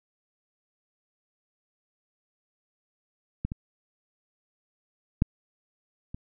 clicks, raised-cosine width 5 ms, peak -16 / -20 / -8 / -24 dBFS, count 4, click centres 3.45 / 3.519 / 5.221 / 6.145 s, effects none

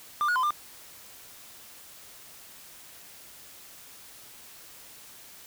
triangle tone with pitch steps, 1192 / 1450 / 1025 / 1197 Hz, D6 / F#6 / C6 / D6, +25 / -35 / -36 / +33 cents, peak -21 dBFS, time 0.21-0.506 s, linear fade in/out 0 ms, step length 74 ms, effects white hiss -49 dBFS RMS until 5.46 s

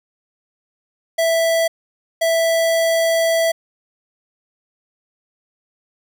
square tone bursts at uneven times, 659.3 Hz, E5, in tune, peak -15 dBFS, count 2, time 1.18-1.68 / 2.21-3.52 s, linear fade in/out 10 ms, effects none

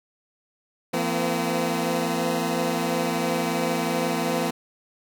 15% pulse tone cluster, 169.3 / 229.9 / 255.4 Hz, E3 / A#3 / C4, +46 / -24 / -42 cents, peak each -21 dBFS, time 0.93-4.51 s, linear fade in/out 10 ms, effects none

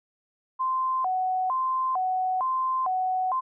sine tone with vibrato, 880 Hz, A5, in tune, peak -23 dBFS, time 0.59-3.41 s, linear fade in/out 20 ms, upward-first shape square, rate 1.1 Hz, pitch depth 290 cents each way, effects none

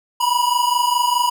square tone pair together, 963 / 987.8 Hz, B5 / B5, -44 / 0 cents, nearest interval unison, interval 44 cents, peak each -19 dBFS, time 0.2-1.3 s, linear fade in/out 10 ms, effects none

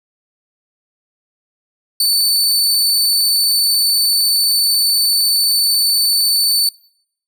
sawtooth tone, 4513 Hz, C#8, 30 cents sharp, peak -9 dBFS, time 2-6.69 s, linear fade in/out 2 ms, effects noise-tail reverb RT60 0.7 s tail -26 dB re dry

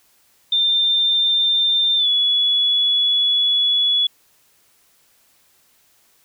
sine tone with pitch glide, 3593 to 3397 Hz, A7 to G#7, +36 to +38 cents, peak -14 dBFS, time 0.52-4.07 s, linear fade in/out 5 ms, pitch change -98 cents, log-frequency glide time 1.97-2.08 s, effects white hiss -58 dBFS RMS until 6.24 s

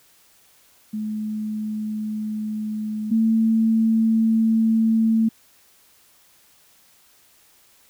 sine tone pair in turn, 214.4 / 223.6 Hz, A3 / A3, -45 / +28 cents, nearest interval minor second, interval 73 cents, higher second, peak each -24 / -15 dBFS, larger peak second, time 0.93-3.11 / 3.11-5.29 s, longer neither, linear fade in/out 10 ms, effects white hiss -56 dBFS RMS until 7.89 s

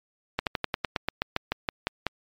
slowing click train, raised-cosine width 0.3 ms, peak -9 dBFS, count 14, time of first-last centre 0.39-2.067 s, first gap 78 ms, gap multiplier 1.08, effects MP3 96 kbps

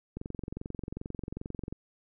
click train, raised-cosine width 3 ms, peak -24 dBFS, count 36, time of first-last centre 0.17-1.726 s, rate 22.5 Hz, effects none

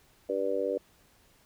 harmonic tone, 97.8 Hz, G2, 4 cents flat, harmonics 3 / 4 / 5 / 6, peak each -37 / -34 / -30 / -33 dBFS, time 0.29-0.78 s, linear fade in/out 5 ms, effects pink hiss -63 dBFS RMS until 1.45 s

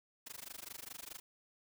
white noise with amplitude modulation, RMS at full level -45 dBFS, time 0.26-1.2 s, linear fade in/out 10 ms, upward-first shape sine, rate 24.8 Hz, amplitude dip 100%, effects none

